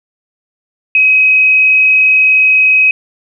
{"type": "tone with frequency modulation", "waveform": "sine", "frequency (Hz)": 2537, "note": "D#7", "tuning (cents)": 33, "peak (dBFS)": -5, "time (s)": [0.95, 2.91], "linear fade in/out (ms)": 2, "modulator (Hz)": 38.6, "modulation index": 0.4, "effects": []}